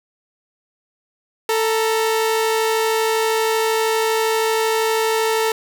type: tone pair together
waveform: sawtooth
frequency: 443.1 / 938.9 Hz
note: A4 / A#5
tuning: +12 / +12 cents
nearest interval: octave + minor second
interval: 1300 cents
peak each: -13 / -22 dBFS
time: 1.49-5.52 s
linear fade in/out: 2 ms
effects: none

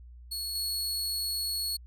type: tone with level steps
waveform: sawtooth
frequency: 4358 Hz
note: C#8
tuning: 30 cents flat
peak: -30 / -27 dBFS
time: 0.31-1.77 s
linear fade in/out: 10 ms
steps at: 0.55 s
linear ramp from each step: 5 ms
effects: added 60 Hz sine -46 dBFS peak until 1.86 s

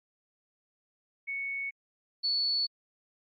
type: tone pair in turn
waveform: sine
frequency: 2217 / 4434 Hz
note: C#7 / C#8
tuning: 0 / 0 cents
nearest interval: octave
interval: 1200 cents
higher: second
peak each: -32 / -26 dBFS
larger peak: second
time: 1.27-1.71 / 2.23-2.67 s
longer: neither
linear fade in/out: 20 ms
effects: AAC 48 kbps

